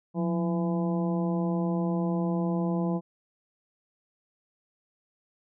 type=harmonic tone with a mistuned harmonic; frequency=168.1 Hz; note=E3; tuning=34 cents sharp; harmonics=1 / 2 / 3 / 4 / 5 / 6; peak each=-26 / -32 / -36 / -38 / -40 / -42 dBFS; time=0.14-3.01 s; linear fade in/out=50 ms; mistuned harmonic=1; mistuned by=+87 cents; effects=none